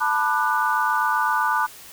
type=chord; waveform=sine; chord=B minor seventh; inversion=third; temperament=equal with one note detuned; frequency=880 / 987.8 / 1194.5 / 1480 Hz; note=A5 / B5 / D6 / F#6; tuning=0 / 0 / +29 / 0 cents; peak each=-24 dBFS; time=0-1.67 s; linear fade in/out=20 ms; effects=white hiss -43 dBFS RMS until 1.92 s